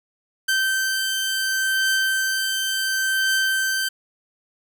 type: beating tone pair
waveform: sawtooth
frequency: 1552 / 1552.7 Hz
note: G6 / G6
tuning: -18 / -17 cents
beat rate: 0.7 Hz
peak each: -17 / -25 dBFS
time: 0.48-3.89 s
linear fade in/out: 10 ms
effects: none